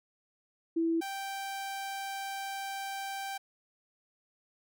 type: tone pair in turn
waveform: sine / sawtooth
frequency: 330 / 783.4 Hz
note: E4 / G5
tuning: +2 / -1 cents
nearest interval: octave + minor third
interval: 1497 cents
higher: second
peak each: -26 / -32 dBFS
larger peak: first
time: 0.76-1.01 / 1.01-3.38 s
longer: second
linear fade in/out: 10 ms
effects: none